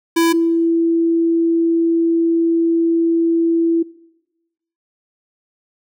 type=tone pair in turn; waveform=square / sine; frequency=332.7 / 332.7 Hz; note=E4 / E4; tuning=+16 / +16 cents; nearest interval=unison; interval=0 cents; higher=neither; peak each=-12 dBFS; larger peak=neither; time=0.16-0.33 / 0.33-3.83 s; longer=second; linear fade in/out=10 ms; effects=noise-tail reverb RT60 1.0 s tail -22 dB re dry